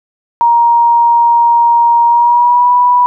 sine tone with pitch glide, 940 to 981.1 Hz, A#5 to B5, +14 to -12 cents, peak -5 dBFS, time 0.41-3.06 s, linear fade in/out 0 ms, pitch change +74 cents, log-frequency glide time 2.06-2.72 s, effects none

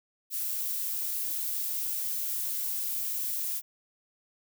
violet noise, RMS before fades -32 dBFS, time 0.3-3.62 s, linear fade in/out 50 ms, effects none

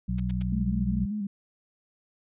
harmonic tone, 61.74 Hz, B1, in tune, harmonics 1 / 2 / 3, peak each -30 / -32 / -29 dBFS, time 0.08-1.06 s, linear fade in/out 10 ms
white noise bursts, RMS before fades -41 dBFS, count 3, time 0.18-0.426 s, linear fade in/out 5 ms, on 20 ms, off 93 ms
sine tone with vibrato, 205 Hz, G#3, 22 cents flat, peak -28 dBFS, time 0.52-1.27 s, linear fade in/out 5 ms, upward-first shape square, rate 5.1 Hz, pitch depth 51 cents each way
effects resampled to 8000 Hz

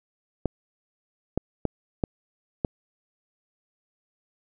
clicks, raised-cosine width 2 ms, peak -10 dBFS, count 5, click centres 0.457 / 1.376 / 1.653 / 2.038 / 2.648 s, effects none

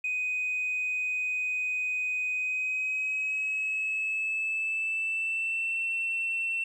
sine tone with pitch glide, 2500 to 2695 Hz, D#7 to E7, +8 to +38 cents, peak -26 dBFS, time 0.04-6.64 s, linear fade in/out 5 ms, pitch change +130 cents, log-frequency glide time 2.33-5.85 s, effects tanh soft clip ceiling -24 dBFS + 11-bit

